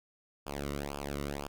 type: tone with flanger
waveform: sawtooth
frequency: 71.1 Hz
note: C#2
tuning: 45 cents sharp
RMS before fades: -38 dBFS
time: 0.46-1.48 s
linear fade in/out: 10 ms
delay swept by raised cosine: 0.5 to 1.22 ms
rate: 2 Hz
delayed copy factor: -0.95
effects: none